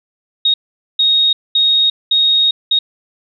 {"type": "tone bursts at uneven times", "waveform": "sine", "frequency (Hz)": 3742, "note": "A#7", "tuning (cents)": 6, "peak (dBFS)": -9, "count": 5, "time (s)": [[0.45, 0.54], [0.99, 1.33], [1.55, 1.9], [2.11, 2.51], [2.71, 2.79]], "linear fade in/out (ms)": 5, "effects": []}